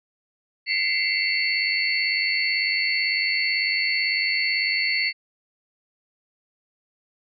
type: tone cluster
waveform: sine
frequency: 2005 / 2103 / 2259 / 2704 / 4446 Hz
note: B6 / C7 / C#7 / E7 / C#8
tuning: +26 / +8 / +32 / +43 / +4 cents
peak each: -30 / -24 / -32 / -30 / -25 dBFS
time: 0.66-5.13 s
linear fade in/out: 50 ms
effects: none